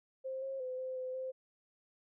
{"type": "tone with pitch steps", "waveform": "sine", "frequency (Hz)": [526, 537, 510, 517, 512, 520], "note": ["C5", "C5", "C5", "C5", "C5", "C5"], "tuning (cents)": [9, 45, -44, -21, -38, -11], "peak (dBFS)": -37, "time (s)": [0.24, 1.32], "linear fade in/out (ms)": 20, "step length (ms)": 180, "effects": []}